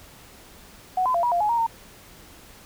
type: tone with pitch steps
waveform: sine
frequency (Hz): 741 / 1016 / 687 / 964 / 696 / 841 / 937 / 915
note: F#5 / B5 / F5 / B5 / F5 / G#5 / A#5 / A#5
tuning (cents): +2 / +49 / -29 / -42 / -6 / +22 / +9 / -32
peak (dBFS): -19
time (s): 0.97-1.666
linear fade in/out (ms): 5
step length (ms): 87
effects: pink hiss -48 dBFS RMS until 2.65 s